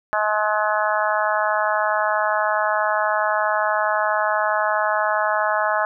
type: harmonic tone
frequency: 212.3 Hz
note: G#3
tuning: 38 cents sharp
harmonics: 3 / 4 / 5 / 6 / 7 / 8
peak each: -23 / -24 / -25 / -26 / -26 / -27 dBFS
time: 0.13-5.85 s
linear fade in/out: 0 ms
effects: none